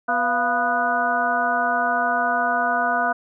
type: harmonic tone with a mistuned harmonic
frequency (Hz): 246.3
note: B3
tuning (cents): -5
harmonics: 1 / 2 / 3 / 4 / 5 / 6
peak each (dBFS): -31 / -33 / -22 / -27 / -26 / -23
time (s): 0.08-3.13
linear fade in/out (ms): 10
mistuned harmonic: 3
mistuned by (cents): -97
effects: none